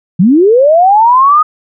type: linear sweep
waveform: sine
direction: up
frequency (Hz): 160.4 to 1258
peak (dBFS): -3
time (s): 0.19-1.43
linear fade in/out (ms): 10
effects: none